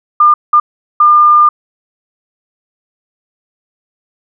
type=tone bursts at uneven times; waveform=sine; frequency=1203 Hz; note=D6; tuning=41 cents sharp; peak=-3 dBFS; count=3; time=0.2-0.34 / 0.53-0.6 / 1-1.49 s; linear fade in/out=5 ms; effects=none